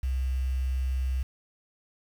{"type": "tone with quantisation", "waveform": "sine", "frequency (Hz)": 64.8, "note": "C2", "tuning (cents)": -16, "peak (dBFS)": -25, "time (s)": [0.03, 1.23], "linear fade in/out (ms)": 5, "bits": 8, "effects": []}